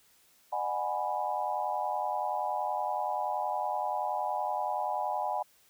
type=chord; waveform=sine; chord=G# minor seventh; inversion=second; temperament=equal with one note detuned; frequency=607.7 / 740 / 830.6 / 987.8 Hz; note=D#5 / F#5 / G#5 / B5; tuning=-41 / 0 / 0 / 0 cents; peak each=-37 / -34 / -33 / -36 dBFS; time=0.52-5.43 s; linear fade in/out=10 ms; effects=white hiss -64 dBFS RMS until 5.69 s